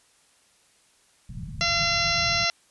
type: low-pass noise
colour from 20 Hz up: white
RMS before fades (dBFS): -36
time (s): 1.29-2.45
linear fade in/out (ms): 5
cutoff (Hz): 180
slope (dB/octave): 48
type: harmonic tone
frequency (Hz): 684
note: F5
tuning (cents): -36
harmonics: 1 / 2 / 3 / 4 / 5 / 6 / 7 / 8 / 9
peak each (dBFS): -31 / -30 / -28 / -29 / -34 / -28 / -34 / -29 / -34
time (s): 1.61-2.5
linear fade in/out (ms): 0
effects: white hiss -61 dBFS RMS until 2.7 s + resampled to 24000 Hz